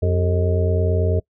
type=harmonic tone with a mistuned harmonic; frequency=89.2 Hz; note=F2; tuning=37 cents sharp; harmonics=1 / 2 / 3 / 4 / 5 / 6 / 7; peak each=-17 / -30 / -34 / -27 / -24 / -35 / -27 dBFS; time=0.02-1.2 s; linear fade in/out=10 ms; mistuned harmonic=4; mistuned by=+140 cents; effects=noise-tail reverb RT60 0.1 s tail -24 dB re dry